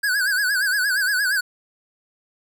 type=tone with vibrato; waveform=square; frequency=1573 Hz; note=G6; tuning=6 cents sharp; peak=-19 dBFS; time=0.03-1.41 s; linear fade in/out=10 ms; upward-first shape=sine; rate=8.6 Hz; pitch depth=120 cents each way; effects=none